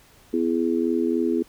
harmonic tone, 83.5 Hz, E2, 23 cents sharp, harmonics 3 / 4 / 5, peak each -24 / -23 / -26 dBFS, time 0.33-1.43 s, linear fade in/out 10 ms, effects pink hiss -54 dBFS RMS until 1.48 s

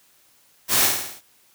white noise with echo, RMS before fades -19 dBFS, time 0.68-0.9 s, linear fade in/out 50 ms, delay 53 ms, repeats 6, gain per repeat -4 dB, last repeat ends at 1.218 s, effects white hiss -58 dBFS RMS until 1.54 s + high-pass 60 Hz 12 dB/octave

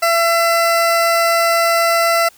20% pulse tone, 673 Hz, E5, 36 cents sharp, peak -7 dBFS, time 0.02-2.29 s, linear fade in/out 10 ms, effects white hiss -48 dBFS RMS until 2.37 s

